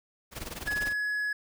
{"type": "noise with tremolo", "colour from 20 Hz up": "pink", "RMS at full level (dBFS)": -36, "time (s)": [0.31, 0.94], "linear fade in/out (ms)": 50, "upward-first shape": "sine", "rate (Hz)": 20, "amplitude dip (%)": 80}
{"type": "tone", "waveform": "triangle", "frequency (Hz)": 1688, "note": "G#6", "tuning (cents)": 28, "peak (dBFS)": -26, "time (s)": [0.67, 1.33], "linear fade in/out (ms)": 5}
{"effects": []}